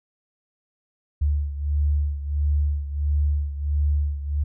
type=beating tone pair; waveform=sine; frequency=72.7 / 74.2 Hz; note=D2 / D2; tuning=-17 / +18 cents; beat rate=1.5 Hz; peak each=-21 / -26 dBFS; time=1.21-4.44 s; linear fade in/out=10 ms; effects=none